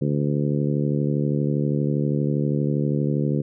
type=harmonic tone; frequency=72.5 Hz; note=D2; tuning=22 cents flat; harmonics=2 / 3 / 4 / 5 / 6 / 7; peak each=-22 / -26 / -28 / -30 / -32 / -33 dBFS; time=0.01-3.42 s; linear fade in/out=10 ms; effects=none